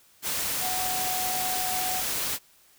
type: tone in noise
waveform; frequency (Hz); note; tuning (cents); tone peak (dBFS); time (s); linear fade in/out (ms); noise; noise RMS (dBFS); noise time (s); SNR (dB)
sine; 740; F#5; 0; -31; 0.6-2.03; 50; white; -29; 0.22-2.39; -5
effects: white hiss -59 dBFS RMS until 2.78 s